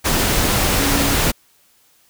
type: tone in noise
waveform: sine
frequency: 280.4 Hz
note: C#4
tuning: 20 cents sharp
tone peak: -21 dBFS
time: 0.78-1.16 s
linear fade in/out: 20 ms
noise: pink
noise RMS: -17 dBFS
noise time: 0.04-1.32 s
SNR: -7 dB
effects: white hiss -56 dBFS RMS until 2.09 s